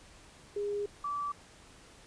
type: tone pair in turn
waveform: sine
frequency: 409.4 / 1158 Hz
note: G#4 / D6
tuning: -25 / -25 cents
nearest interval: octave + tritone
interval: 1800 cents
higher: second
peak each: -31 / -32 dBFS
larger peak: first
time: 0.56-0.86 / 1.04-1.32 s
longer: first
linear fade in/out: 5 ms
effects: pink hiss -56 dBFS RMS until 2.06 s + resampled to 22050 Hz